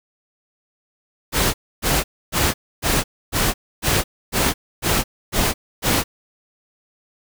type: noise bursts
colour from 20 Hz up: pink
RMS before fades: -18 dBFS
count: 10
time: 1.32-6.04 s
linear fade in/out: 50 ms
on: 220 ms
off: 280 ms
effects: none